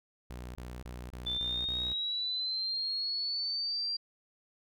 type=tone bursts; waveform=sawtooth; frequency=61.3 Hz; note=B1; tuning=12 cents flat; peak=-37 dBFS; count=6; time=0.3-1.93 s; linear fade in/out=0 ms; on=250 ms; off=26 ms
type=linear sweep; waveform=sine; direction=up; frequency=3520 to 4753 Hz; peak=-31 dBFS; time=1.26-3.97 s; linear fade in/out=10 ms
effects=none